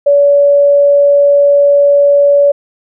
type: tone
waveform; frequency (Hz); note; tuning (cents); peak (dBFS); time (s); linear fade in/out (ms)
sine; 570; C#5; +48; -4; 0.06-2.52; 10
effects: none